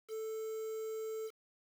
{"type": "tone with quantisation", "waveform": "triangle", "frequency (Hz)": 440, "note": "A4", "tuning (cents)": 0, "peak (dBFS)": -36, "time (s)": [0.08, 1.31], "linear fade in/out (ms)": 50, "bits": 9, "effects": []}